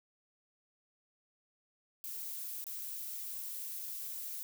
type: noise with dropouts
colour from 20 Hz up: violet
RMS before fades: -42 dBFS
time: 2.04-4.43 s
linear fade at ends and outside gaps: 0 ms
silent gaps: 2.641-2.667 s
effects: none